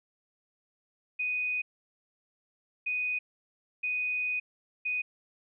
sine tone bursts at uneven times, 2489 Hz, D#7, in tune, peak -28 dBFS, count 4, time 1.19-1.62 / 2.86-3.19 / 3.83-4.4 / 4.85-5.02 s, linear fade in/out 10 ms, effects none

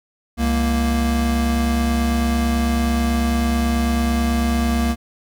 square tone pair together, 67.99 / 233.1 Hz, C#2 / A#3, -33 / 0 cents, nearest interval octave + major sixth, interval 2133 cents, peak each -20 dBFS, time 0.37-4.96 s, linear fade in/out 50 ms, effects none

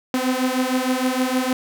sawtooth beating tone pair, 253 / 259.5 Hz, B3 / C4, +42 / -14 cents, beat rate 6.5 Hz, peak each -18 dBFS, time 0.14-1.53 s, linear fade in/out 2 ms, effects none

